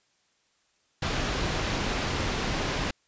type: low-pass noise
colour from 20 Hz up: pink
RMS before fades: -29 dBFS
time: 1.02-2.91 s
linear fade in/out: 5 ms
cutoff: 5200 Hz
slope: 12 dB/octave
effects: white hiss -69 dBFS RMS until 3.07 s + resampled to 16000 Hz